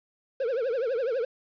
triangle tone with vibrato, 493.9 Hz, B4, in tune, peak -23 dBFS, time 0.4-1.25 s, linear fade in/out 5 ms, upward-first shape triangle, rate 12 Hz, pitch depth 230 cents each way, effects resampled to 11025 Hz + 9-bit

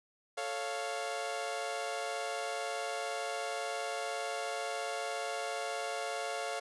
sawtooth chord, A augmented, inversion none, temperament equal, 440 / 554.4 / 698.5 Hz, A4 / C#5 / E#5, 0 / 0 / 0 cents, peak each -38 / -36 / -34 dBFS, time 0.37-6.6 s, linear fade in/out 10 ms, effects resampled to 24000 Hz

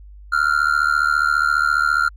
triangle tone with amplitude modulation, 1394 Hz, F6, 4 cents flat, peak -9 dBFS, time 0.32-2.09 s, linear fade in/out 10 ms, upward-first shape sine, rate 74.7 Hz, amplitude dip 95%, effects added 50 Hz sine -38 dBFS peak until 2.16 s

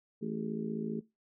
harmonic tone with a mistuned harmonic, 55.1 Hz, A1, 3 cents sharp, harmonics 3 / 4 / 5 / 6 / 7 / 8, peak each -42 / -36 / -46 / -45 / -42 / -42 dBFS, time 0.21-1.01 s, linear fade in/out 20 ms, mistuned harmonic 8, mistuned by -76 cents, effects noise-tail reverb RT60 0.2 s tail -18 dB re dry

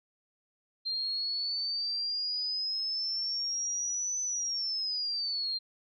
sine exponential two-way sweep, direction up then down, 4164 to 6050 to 4164 Hz, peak -30 dBFS, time 0.85-5.59 s, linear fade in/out 20 ms, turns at 4.22 s, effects none

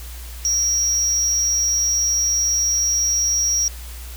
triangle tone with amplitude modulation, 5660 Hz, F8, 22 cents sharp, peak -13 dBFS, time 0.45-3.68 s, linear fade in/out 0 ms, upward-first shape sine, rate 286 Hz, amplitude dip 50%, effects added 60 Hz sine -32 dBFS peak until 4.16 s + white hiss -40 dBFS RMS until 4.16 s

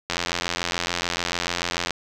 click train, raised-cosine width 0.2 ms, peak -6 dBFS, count 158, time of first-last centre 0.1-1.907 s, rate 86.9 Hz, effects none

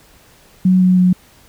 sine tone with pitch steps, 185 / 183.4 / 181.82 Hz, F#3 / F#3 / F#3, 0 / -15 / -30 cents, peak -8 dBFS, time 0.65-1.13 s, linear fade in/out 5 ms, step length 160 ms, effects pink hiss -48 dBFS RMS until 1.48 s

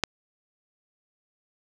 click, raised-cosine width 0.2 ms, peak -5 dBFS, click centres 0.037 s, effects none

